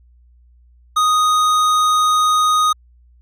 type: tone with tanh clipping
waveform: sine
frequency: 1244.5 Hz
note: D#6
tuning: in tune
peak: -14 dBFS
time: 0.96-2.73 s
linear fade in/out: 10 ms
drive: 16 dB
effects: added 60 Hz sine -47 dBFS peak until 3.21 s

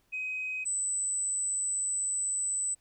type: tone pair in turn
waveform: sine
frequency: 2521 / 8004 Hz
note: D#7 / B8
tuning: +22 / +22 cents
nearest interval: octave + minor sixth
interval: 2000 cents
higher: second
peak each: -31 / -26 dBFS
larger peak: second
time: 0.12-0.65 / 0.65-2.75 s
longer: second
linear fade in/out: 20 ms
effects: tanh soft clip ceiling -27 dBFS + pink hiss -71 dBFS RMS until 2.8 s

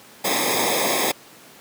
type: noise with comb filter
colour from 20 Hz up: pink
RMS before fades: -21 dBFS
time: 0.24-1.12 s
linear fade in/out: 10 ms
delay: 0.69 ms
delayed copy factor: -0.95
effects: pink hiss -46 dBFS RMS until 1.6 s + high-pass 200 Hz 12 dB/octave

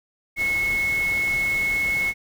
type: tone in noise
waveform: sine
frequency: 2186 Hz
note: C#7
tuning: 25 cents flat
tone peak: -20 dBFS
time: 0.36-2.14 s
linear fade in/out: 50 ms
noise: pink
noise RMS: -35 dBFS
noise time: 0.36-2.14 s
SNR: +12 dB
effects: none

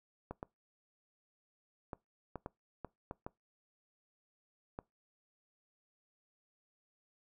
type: clicks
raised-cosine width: 1 ms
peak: -27 dBFS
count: 9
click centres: 0.31 / 0.429 / 1.932 / 2.357 / 2.461 / 2.847 / 3.111 / 3.265 / 4.789 s
effects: noise-tail reverb RT60 0.2 s tail -23 dB re dry

